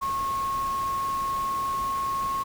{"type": "tone in noise", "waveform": "sine", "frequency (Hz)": 1089, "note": "C#6", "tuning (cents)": -31, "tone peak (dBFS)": -25, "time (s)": [0.01, 2.44], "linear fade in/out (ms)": 20, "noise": "pink", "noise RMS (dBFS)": -40, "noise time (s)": [0.01, 2.44], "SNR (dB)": 12, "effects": []}